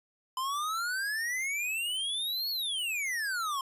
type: exponential two-way sweep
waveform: square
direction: up then down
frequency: 1018 to 4435 to 1050 Hz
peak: -31 dBFS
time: 0.37-3.61 s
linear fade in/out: 2 ms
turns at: 2.5 s
effects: resampled to 32000 Hz